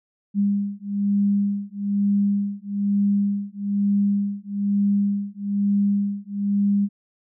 sine beating tone pair, 201 / 202.1 Hz, G3 / G#3, +44 / -47 cents, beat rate 1.1 Hz, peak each -22 dBFS, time 0.34-6.89 s, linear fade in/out 50 ms, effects none

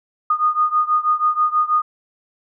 sine beating tone pair, 1228 / 1234.2 Hz, D#6 / D#6, -23 / -14 cents, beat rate 6.2 Hz, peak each -17 / -19 dBFS, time 0.3-1.82 s, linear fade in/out 5 ms, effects none

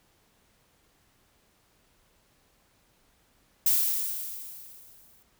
violet noise with exponential decay, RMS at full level -21 dBFS, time 3.66-5.23 s, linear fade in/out 5 ms, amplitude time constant 340 ms, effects pink hiss -66 dBFS RMS until 5.39 s

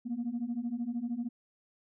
sine beating tone pair, 230 / 243 Hz, A#3 / B3, -23 / -28 cents, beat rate 13 Hz, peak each -35 / -33 dBFS, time 0.05-1.29 s, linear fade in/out 20 ms, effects tanh soft clip ceiling -27 dBFS

